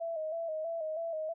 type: tone with vibrato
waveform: sine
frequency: 646 Hz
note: E5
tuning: 35 cents flat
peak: -33 dBFS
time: 0-1.34 s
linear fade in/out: 20 ms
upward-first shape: square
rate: 3.1 Hz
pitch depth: 54 cents each way
effects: none